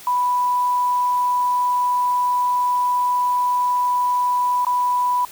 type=tone with dropouts; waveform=sine; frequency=987.8 Hz; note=B5; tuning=in tune; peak=-16 dBFS; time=0.07-5.25 s; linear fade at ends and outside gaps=2 ms; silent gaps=4.649-4.667 s; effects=white hiss -41 dBFS RMS until 5.31 s